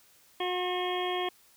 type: harmonic tone with a mistuned harmonic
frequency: 361.9 Hz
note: F#4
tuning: 38 cents flat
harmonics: 1 / 2 / 3 / 5 / 6 / 7 / 8 / 9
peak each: -32 / -34 / -37 / -42 / -41 / -46 / -46 / -37 dBFS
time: 0.4-1.29 s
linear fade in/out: 5 ms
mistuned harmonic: 3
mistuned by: -17 cents
effects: white hiss -61 dBFS RMS until 1.56 s